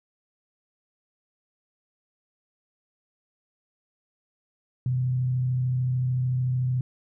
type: tone with frequency modulation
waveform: sine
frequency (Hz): 126.8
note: B2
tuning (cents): +46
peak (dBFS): -22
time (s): 4.86-6.81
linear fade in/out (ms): 2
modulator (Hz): 33.5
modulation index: 0.22
effects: none